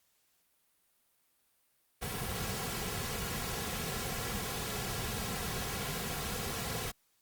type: noise with comb filter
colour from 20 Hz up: pink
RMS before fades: -37 dBFS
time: 2.01-6.92 s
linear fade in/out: 20 ms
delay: 3.3 ms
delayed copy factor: -0.6
effects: white hiss -73 dBFS RMS until 7.21 s + Opus 48 kbps